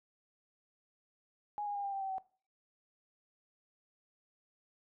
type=tone with pitch steps; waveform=sine; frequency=830.6 / 818.7 / 807 / 795.4 / 784 / 772.7 / 761.7 Hz; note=G#5 / G#5 / G#5 / G5 / G5 / G5 / G5; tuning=0 / -25 / -50 / +25 / 0 / -25 / -50 cents; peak=-35 dBFS; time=1.58-2.182 s; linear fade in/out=0 ms; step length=86 ms; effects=noise-tail reverb RT60 0.4 s tail -20 dB re dry